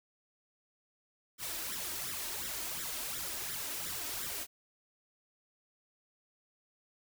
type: noise with flanger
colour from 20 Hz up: white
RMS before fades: -39 dBFS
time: 1.38-4.47 s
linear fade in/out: 50 ms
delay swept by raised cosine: 0.54 to 3.24 ms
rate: 2.8 Hz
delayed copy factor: +0.75
effects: none